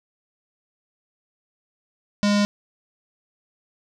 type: tone with low-pass filter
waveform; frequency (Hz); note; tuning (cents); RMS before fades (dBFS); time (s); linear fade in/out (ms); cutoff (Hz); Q
square; 205; G#3; -22; -19; 2.23-2.45; 0; 5400; 2.2
effects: none